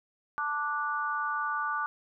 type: chord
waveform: sine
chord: D major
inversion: second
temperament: just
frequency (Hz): 881 / 1174.7 / 1468.3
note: A5 / D6 / F#6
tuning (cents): +2 / 0 / -14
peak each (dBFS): -36 / -31 / -33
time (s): 0.38-1.86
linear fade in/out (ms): 0
effects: none